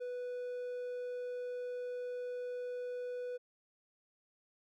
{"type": "tone", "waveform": "triangle", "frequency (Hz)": 493.9, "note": "B4", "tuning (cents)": 0, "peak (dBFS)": -36, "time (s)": [0, 3.38], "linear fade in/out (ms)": 20, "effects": []}